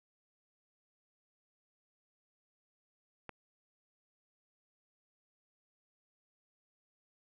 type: click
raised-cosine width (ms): 0.5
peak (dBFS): -28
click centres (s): 3.293
effects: none